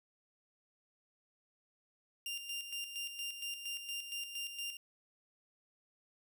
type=tone with tremolo; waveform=sawtooth; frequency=2794 Hz; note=F7; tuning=in tune; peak=-35 dBFS; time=2.26-4.77 s; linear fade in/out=2 ms; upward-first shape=square; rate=4.3 Hz; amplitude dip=55%; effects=none